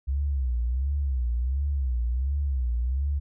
sine tone with vibrato, 65 Hz, C2, 11 cents flat, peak -23 dBFS, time 0.07-3.2 s, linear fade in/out 20 ms, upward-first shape sine, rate 1.4 Hz, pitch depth 170 cents each way, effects none

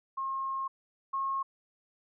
sine tone pair in turn, 1074 / 1083.3 Hz, C6 / C#6, +45 / -40 cents, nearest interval unison, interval 15 cents, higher second, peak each -31 / -29 dBFS, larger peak second, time 0.17-0.68 / 1.13-1.43 s, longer first, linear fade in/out 10 ms, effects none

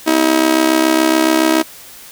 sawtooth tone with amplitude modulation, 319.5 Hz, D#4, 46 cents sharp, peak -3 dBFS, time 0.06-1.63 s, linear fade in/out 20 ms, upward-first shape sine, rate 67.1 Hz, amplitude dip 80%, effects white hiss -37 dBFS RMS until 2.11 s

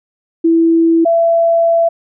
sine tone pair in turn, 330.3 / 670 Hz, E4 / E5, +4 / +28 cents, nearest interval octave, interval 1224 cents, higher second, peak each -7 / -8 dBFS, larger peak first, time 0.44-1.05 / 1.05-1.89 s, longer second, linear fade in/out 10 ms, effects none

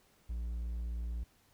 triangle tone, 58.27 Hz, A#1, in tune, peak -33 dBFS, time 0.29-1.24 s, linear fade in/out 10 ms, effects pink hiss -68 dBFS RMS until 1.53 s

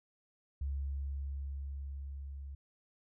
sine tone with level ramp, 69.3 Hz, C#2, in tune, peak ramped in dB -33 to -42 dBFS, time 0.61-2.55 s, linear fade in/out 5 ms, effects none

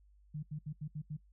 sine tone bursts at uneven times, 150.8 Hz, D3, 46 cents sharp, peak -37 dBFS, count 6, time 0.34-0.43 / 0.51-0.59 / 0.66-0.73 / 0.81-0.88 / 0.95-1.02 / 1.1-1.17 s, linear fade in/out 10 ms, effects noise-tail reverb RT60 0.1 s tail -20 dB re dry + added 50 Hz sine -61 dBFS peak until 1.32 s

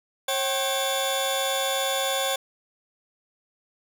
sawtooth tone cluster, 541 / 770 / 3489 Hz, C#5 / G5 / A7, -42 / -31 / -15 cents, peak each -23 / -26 / -25 dBFS, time 0.28-2.36 s, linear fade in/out 5 ms, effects none

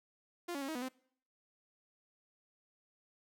sawtooth tone with pitch steps, 348.6 / 280.7 / 272 / 317.6 / 246.8 / 259.1 Hz, F4 / C#4 / C#4 / D#4 / B3 / C4, -3 / +22 / -33 / +36 / -1 / -17 cents, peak -34 dBFS, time 0.48-0.888 s, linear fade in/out 10 ms, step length 68 ms, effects noise-tail reverb RT60 0.6 s tail -23 dB re dry

